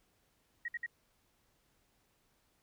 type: tone bursts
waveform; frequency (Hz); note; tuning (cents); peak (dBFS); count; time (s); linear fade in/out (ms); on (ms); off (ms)
sine; 1895; A#6; +28; -35; 3; 0.65-0.863; 5; 33; 57
effects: pink hiss -74 dBFS RMS until 2.62 s